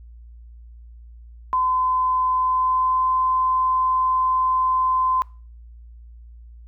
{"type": "tone with pitch glide", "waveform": "sine", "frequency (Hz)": [1022, 1030.3], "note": ["C6", "C6"], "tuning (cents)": [-41, -27], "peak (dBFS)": -17, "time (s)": [1.53, 5.22], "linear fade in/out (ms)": 0, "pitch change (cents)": 14, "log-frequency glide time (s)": [2.38, 3.08], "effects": ["noise-tail reverb RT60 0.4 s tail -23 dB re dry", "added 58 Hz sine -40 dBFS peak until 6.67 s"]}